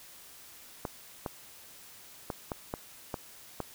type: clicks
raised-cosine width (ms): 1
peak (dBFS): -19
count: 7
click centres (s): 0.852 / 1.262 / 2.302 / 2.518 / 2.739 / 3.142 / 3.603
effects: white hiss -52 dBFS RMS until 3.74 s